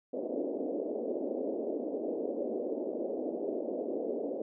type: band-pass noise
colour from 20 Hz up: white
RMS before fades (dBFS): -35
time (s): 0.13-4.42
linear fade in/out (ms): 5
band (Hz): 240 to 590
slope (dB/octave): 48
effects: none